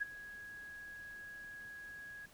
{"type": "tone with ADSR envelope", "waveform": "sine", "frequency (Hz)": 1661.2, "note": "G#6", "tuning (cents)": 0, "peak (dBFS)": -31, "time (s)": [0, 2.26], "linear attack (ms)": 20, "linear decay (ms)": 18, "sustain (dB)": -16, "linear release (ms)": 6, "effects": ["pink hiss -62 dBFS RMS until 2.33 s"]}